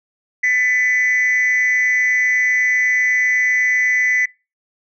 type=tone with amplitude modulation; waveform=sine; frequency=2000 Hz; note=B6; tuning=21 cents sharp; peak=-8 dBFS; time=0.43-4.26 s; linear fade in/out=10 ms; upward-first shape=sine; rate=228 Hz; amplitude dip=75%; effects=noise-tail reverb RT60 0.3 s tail -26 dB re dry + tanh soft clip ceiling -9 dBFS